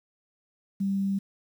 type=tone with quantisation; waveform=sine; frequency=196 Hz; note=G3; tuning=in tune; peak=-24 dBFS; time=0.8-1.19 s; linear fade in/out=10 ms; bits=9; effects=none